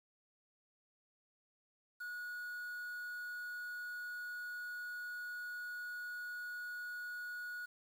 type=tone with quantisation; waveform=triangle; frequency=1456 Hz; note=F#6; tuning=28 cents flat; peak=-40 dBFS; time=2-7.66 s; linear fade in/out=10 ms; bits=10; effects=none